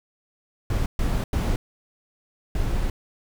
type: noise bursts at uneven times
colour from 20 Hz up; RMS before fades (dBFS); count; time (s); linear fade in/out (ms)
brown; -23; 4; 0.7-0.86 / 0.99-1.24 / 1.33-1.56 / 2.55-2.9; 2
effects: none